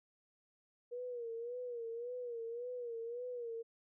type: tone with vibrato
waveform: sine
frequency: 477 Hz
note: A#4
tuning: 40 cents sharp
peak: -40 dBFS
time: 0.91-3.63 s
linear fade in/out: 20 ms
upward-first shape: sine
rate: 1.8 Hz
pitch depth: 78 cents each way
effects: none

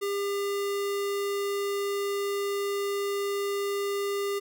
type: tone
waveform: square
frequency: 401.4 Hz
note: G4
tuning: 41 cents sharp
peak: -28 dBFS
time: 0.01-4.4 s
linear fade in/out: 20 ms
effects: none

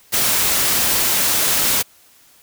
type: noise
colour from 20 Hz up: white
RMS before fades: -17 dBFS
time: 0.12-1.83 s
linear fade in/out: 20 ms
effects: white hiss -51 dBFS RMS until 2.42 s

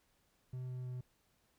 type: tone with pitch steps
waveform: triangle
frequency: 127.3 / 126.49 / 125.69 Hz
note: C3 / B2 / B2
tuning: -47 / +42 / +31 cents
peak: -38 dBFS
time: 0.53-1.01 s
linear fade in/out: 5 ms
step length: 160 ms
effects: pink hiss -75 dBFS RMS until 1.58 s

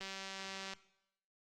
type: click train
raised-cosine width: 0.2 ms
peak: -27 dBFS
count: 141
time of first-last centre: 0.01-0.735 s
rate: 193 Hz
effects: noise-tail reverb RT60 0.8 s tail -18 dB re dry + Opus 24 kbps

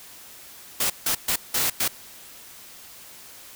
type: noise bursts at uneven times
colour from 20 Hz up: white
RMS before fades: -23 dBFS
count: 5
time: 0.8-0.9 / 1.06-1.15 / 1.28-1.36 / 1.54-1.7 / 1.8-1.88 s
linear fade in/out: 5 ms
effects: white hiss -45 dBFS RMS until 3.55 s

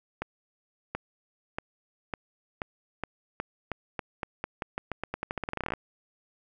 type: accelerating click train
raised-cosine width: 0.5 ms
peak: -16 dBFS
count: 30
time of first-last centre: 0.22-5.736 s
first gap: 730 ms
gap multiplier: 0.87
effects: none

